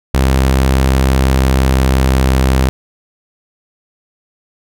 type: tone with pitch glide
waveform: sawtooth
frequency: 66 to 65.43 Hz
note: C2 to C2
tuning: +16 to +1 cents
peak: -5 dBFS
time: 0.14-2.69 s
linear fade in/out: 0 ms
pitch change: -15 cents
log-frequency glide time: 1.03-2.39 s
effects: none